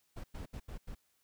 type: noise bursts at uneven times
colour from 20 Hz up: brown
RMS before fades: -43 dBFS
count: 5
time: 0.16-0.24 / 0.34-0.46 / 0.53-0.6 / 0.68-0.78 / 0.87-0.95 s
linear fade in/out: 10 ms
effects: white hiss -75 dBFS RMS until 1.23 s